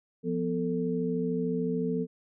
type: tone cluster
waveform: sine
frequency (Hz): 174.3 / 247.9 / 443.5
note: F3 / B3 / A4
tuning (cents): -3 / +7 / +14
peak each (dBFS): -31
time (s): 0.23-2.07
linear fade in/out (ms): 50
effects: none